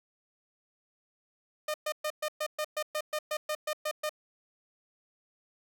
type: tone bursts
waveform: sawtooth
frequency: 609 Hz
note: D#5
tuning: 37 cents flat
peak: -26 dBFS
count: 14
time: 1.68-4.094 s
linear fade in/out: 5 ms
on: 61 ms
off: 120 ms
effects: none